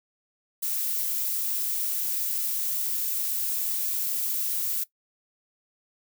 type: noise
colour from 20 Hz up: violet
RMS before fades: -28 dBFS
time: 0.62-4.84 s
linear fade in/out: 10 ms
effects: noise-tail reverb RT60 0.1 s tail -18 dB re dry